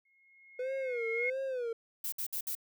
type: tone with exponential growth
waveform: sine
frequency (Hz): 2158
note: C#7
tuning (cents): -47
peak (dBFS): -29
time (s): 0.05-1.3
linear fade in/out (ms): 5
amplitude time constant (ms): 270
type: tone with vibrato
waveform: triangle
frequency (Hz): 493.9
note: B4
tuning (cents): 0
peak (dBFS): -31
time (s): 0.59-1.73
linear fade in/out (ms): 5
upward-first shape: sine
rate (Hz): 1.5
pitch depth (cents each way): 150
type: noise bursts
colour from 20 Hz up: violet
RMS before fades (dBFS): -36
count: 4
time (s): 2.04-2.552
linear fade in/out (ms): 5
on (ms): 83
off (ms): 60
effects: none